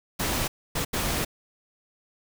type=noise bursts at uneven times; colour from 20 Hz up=pink; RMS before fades=-27 dBFS; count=3; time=0.19-0.48 / 0.75-0.85 / 0.93-1.25 s; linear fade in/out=10 ms; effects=none